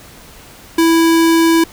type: tone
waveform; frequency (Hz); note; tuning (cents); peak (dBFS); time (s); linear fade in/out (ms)
square; 329.6; E4; 0; -9; 0.78-1.64; 5
effects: pink hiss -39 dBFS RMS until 1.72 s